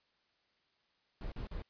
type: noise bursts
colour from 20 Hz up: brown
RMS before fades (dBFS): -41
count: 3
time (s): 1.21-1.622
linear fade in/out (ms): 2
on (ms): 110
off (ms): 41
effects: white hiss -75 dBFS RMS until 1.69 s + resampled to 11025 Hz